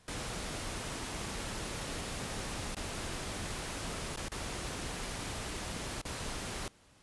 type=noise with dropouts; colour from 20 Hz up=pink; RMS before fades=-39 dBFS; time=0.08-6.68 s; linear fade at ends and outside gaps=1 ms; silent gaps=2.748-2.767 / 4.161-4.173 / 4.284-4.318 / 6.015-6.052 s; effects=pink hiss -63 dBFS RMS until 7.02 s + resampled to 24000 Hz